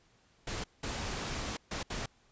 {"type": "noise bursts at uneven times", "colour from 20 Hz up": "pink", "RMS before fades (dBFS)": -37, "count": 4, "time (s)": [[0.47, 0.64], [0.83, 1.57], [1.71, 1.83], [1.9, 2.06]], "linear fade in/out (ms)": 5, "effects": ["pink hiss -67 dBFS RMS until 2.31 s", "resampled to 16000 Hz"]}